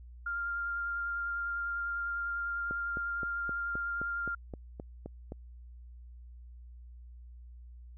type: tone with vibrato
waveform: sine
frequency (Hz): 1396.9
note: F6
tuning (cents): 0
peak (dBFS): -32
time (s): 0.26-4.35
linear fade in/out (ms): 5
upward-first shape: sine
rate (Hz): 10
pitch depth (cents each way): 11
type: click train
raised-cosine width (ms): 2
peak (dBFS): -27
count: 11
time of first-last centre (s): 2.71-5.321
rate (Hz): 3.83
effects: added 60 Hz sine -47 dBFS peak until 7.97 s